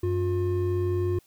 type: tone pair together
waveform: triangle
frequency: 94.48 / 357.1 Hz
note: F#2 / F4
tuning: +37 / +39 cents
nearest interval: octave + major seventh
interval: 2302 cents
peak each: -24 dBFS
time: 0.03-1.19 s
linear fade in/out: 5 ms
effects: white hiss -62 dBFS RMS until 1.26 s